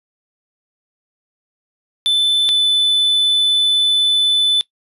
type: tone pair in turn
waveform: triangle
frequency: 3520 / 3504 Hz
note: A7 / A7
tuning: 0 / -8 cents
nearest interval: unison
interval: 8 cents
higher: first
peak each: -10 dBFS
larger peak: neither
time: 2.06-2.49 / 2.49-4.61 s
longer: second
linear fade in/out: 0 ms
effects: noise-tail reverb RT60 0.1 s tail -20 dB re dry + resampled to 32000 Hz